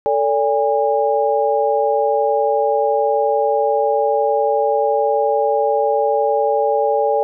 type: tone cluster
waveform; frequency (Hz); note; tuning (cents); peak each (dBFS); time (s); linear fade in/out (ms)
sine; 443.5 / 575 / 814; A4 / D5 / G#5; +14 / -37 / -35; -18; 0.06-7.23; 0
effects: none